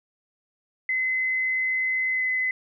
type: tone with pitch glide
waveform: sine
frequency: 2042 to 2028 Hz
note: C7 to B6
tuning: -43 to +45 cents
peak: -22 dBFS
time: 0.89-2.51 s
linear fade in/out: 2 ms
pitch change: -12 cents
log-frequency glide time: 2.12-2.23 s
effects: none